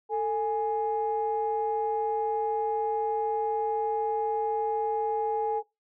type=tone pair together; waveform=sine; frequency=444 / 830.6 Hz; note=A4 / G#5; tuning=+16 / 0 cents; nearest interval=major seventh; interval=1084 cents; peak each=-27 dBFS; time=0.09-5.63 s; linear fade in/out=50 ms; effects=noise-tail reverb RT60 0.2 s tail -20 dB re dry + tanh soft clip ceiling -18 dBFS